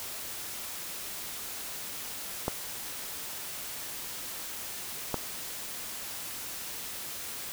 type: clicks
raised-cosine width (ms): 1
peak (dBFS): -14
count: 2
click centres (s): 2.481 / 5.143
effects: white hiss -39 dBFS RMS until 7.52 s